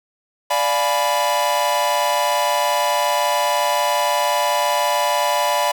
45% pulse chord, D diminished seventh, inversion none, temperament equal with one note detuned, 587.3 / 698.5 / 842.2 / 987.8 Hz, D5 / F5 / Ab5 / Cb6, 0 / 0 / +24 / 0 cents, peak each -22 / -24 / -24 / -20 dBFS, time 0.5-5.72 s, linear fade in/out 10 ms, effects none

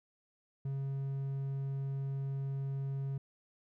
triangle tone, 136.8 Hz, C#3, 23 cents flat, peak -32 dBFS, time 0.65-3.18 s, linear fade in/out 5 ms, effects none

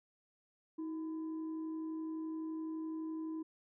sine tone with frequency modulation, 318.1 Hz, D#4, 38 cents sharp, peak -38 dBFS, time 0.78-3.43 s, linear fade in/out 10 ms, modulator 688 Hz, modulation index 0.23, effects none

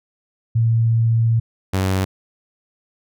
sine / sawtooth tone pair in turn, 114.4 / 94.84 Hz, A#2 / F#2, -32 / +43 cents, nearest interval minor third, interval 325 cents, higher first, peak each -13 dBFS, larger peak neither, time 0.55-1.4 / 1.73-2.05 s, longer first, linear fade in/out 10 ms, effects none

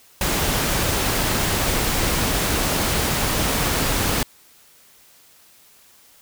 pink noise, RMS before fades -21 dBFS, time 0.21-4.23 s, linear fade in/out 2 ms, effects white hiss -52 dBFS RMS until 6.21 s

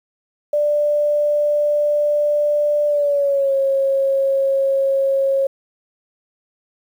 sine tone with pitch glide, 590 to 544.2 Hz, D5 to C#5, +8 to -32 cents, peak -14 dBFS, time 0.53-5.47 s, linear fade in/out 5 ms, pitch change -140 cents, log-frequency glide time 2.87-3.54 s, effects 8-bit

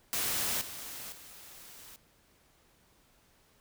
white noise with level steps, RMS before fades -32 / -43 / -51 dBFS, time 0.13-1.96 s, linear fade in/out 0 ms, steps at 0.61 / 1.12 s, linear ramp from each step 5 ms, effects pink hiss -66 dBFS RMS until 3.6 s

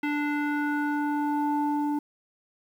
square tone with low-pass filter sweep, 293.6 Hz, D4, in tune, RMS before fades -27 dBFS, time 0.03-1.99 s, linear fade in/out 5 ms, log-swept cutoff 2300 to 690 Hz, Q 2.9, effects 9-bit

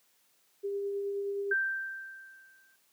sine tone with tremolo, 400.2 Hz, G4, 36 cents sharp, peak -30 dBFS, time 0.63-1.54 s, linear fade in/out 20 ms, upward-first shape triangle, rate 9.5 Hz, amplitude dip 25%
sine tone with exponential decay, 1568 Hz, G6, in tune, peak -24 dBFS, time 1.51-2.76 s, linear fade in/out 5 ms, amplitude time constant 270 ms
effects white hiss -69 dBFS RMS until 2.92 s + high-pass 150 Hz 12 dB/octave

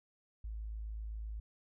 sine tone, 53.9 Hz, A1, 35 cents flat, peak -39 dBFS, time 0.44-1.4 s, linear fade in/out 5 ms, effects none

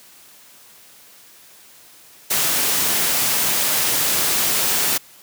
white noise, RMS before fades -19 dBFS, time 2.3-4.98 s, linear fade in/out 10 ms, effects white hiss -47 dBFS RMS until 5.22 s + high-pass 100 Hz 12 dB/octave

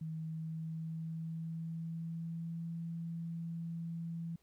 sine tone with pitch glide, 159.4 to 166.75 Hz, D#3 to E3, +42 to +20 cents, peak -38 dBFS, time 0.01-4.36 s, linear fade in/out 5 ms, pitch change +78 cents, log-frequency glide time 0.14-2.66 s, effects pink hiss -75 dBFS RMS until 4.42 s

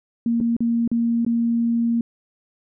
sine tone with dropouts, 233.1 Hz, A#3, in tune, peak -17 dBFS, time 0.26-2.01 s, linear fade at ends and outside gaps 2 ms, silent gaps 0.403-0.41 / 0.566-0.605 / 0.877-0.915 / 1.249-1.264 s, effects none

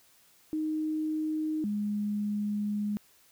sine tone pair in turn, 310.8 / 207.4 Hz, D#4 / G#3, -2 / -2 cents, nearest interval perfect fifth, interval 700 cents, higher first, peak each -28 dBFS, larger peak neither, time 0.53-1.64 / 1.64-2.97 s, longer second, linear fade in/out 0 ms, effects white hiss -62 dBFS RMS until 3.31 s

